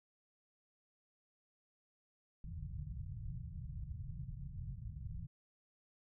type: low-pass noise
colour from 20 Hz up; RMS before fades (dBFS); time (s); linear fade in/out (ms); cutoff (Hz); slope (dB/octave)
white; -45; 2.44-5.27; 5; 150; 48
effects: none